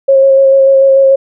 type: tone with vibrato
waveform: sine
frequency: 541 Hz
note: C#5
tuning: 42 cents flat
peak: -3 dBFS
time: 0.08-1.16 s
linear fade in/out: 10 ms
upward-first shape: square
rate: 6.8 Hz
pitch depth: 12 cents each way
effects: none